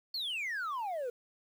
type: exponential sweep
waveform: sine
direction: down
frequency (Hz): 4513 to 466.2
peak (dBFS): -31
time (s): 0.14-1.1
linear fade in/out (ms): 5
effects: tanh soft clip ceiling -33 dBFS + 10-bit